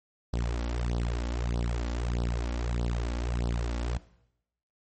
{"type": "tone with flanger", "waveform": "sawtooth", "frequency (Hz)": 59, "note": "A#1", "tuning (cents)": 22, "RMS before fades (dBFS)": -30, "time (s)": [0.33, 3.98], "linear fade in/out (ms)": 5, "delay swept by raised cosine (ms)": [0.21, 3.61], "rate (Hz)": 1.6, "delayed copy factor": 0.9, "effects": ["noise-tail reverb RT60 0.8 s tail -18 dB re dry", "MP3 32 kbps"]}